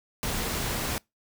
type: noise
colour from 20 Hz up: pink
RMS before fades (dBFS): -30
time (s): 0.23-0.98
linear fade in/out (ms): 0
effects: noise-tail reverb RT60 0.2 s tail -25 dB re dry